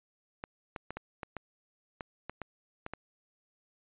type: clicks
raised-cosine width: 0.5 ms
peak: -23 dBFS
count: 11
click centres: 0.439 / 0.762 / 0.906 / 0.97 / 1.232 / 1.367 / 2.008 / 2.296 / 2.417 / 2.864 / 2.936 s
effects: resampled to 8000 Hz